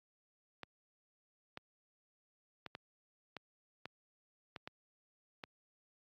clicks, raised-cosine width 0.3 ms, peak -28 dBFS, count 9, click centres 0.633 / 1.574 / 2.663 / 2.751 / 3.367 / 3.856 / 4.562 / 4.675 / 5.438 s, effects high-pass 100 Hz 12 dB/octave + AAC 64 kbps

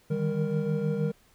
triangle tone cluster, 151.7 / 158.1 / 198.7 / 466.4 Hz, D#3 / D#3 / G3 / A#4, -44 / +28 / +24 / +1 cents, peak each -29 dBFS, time 0.1-1.12 s, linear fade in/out 10 ms, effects pink hiss -62 dBFS RMS until 1.34 s

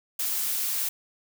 blue noise, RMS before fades -28 dBFS, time 0.19-0.89 s, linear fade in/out 5 ms, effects none

